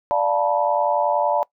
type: chord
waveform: sine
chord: B half-diminished seventh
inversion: first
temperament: equal with one note detuned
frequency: 587.3 / 698.5 / 880 / 970.8 Hz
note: D5 / F5 / A5 / B5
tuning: 0 / 0 / 0 / -30 cents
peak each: -21 / -24 / -22 / -24 dBFS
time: 0.11-1.43 s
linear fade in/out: 0 ms
effects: noise-tail reverb RT60 0.1 s tail -22 dB re dry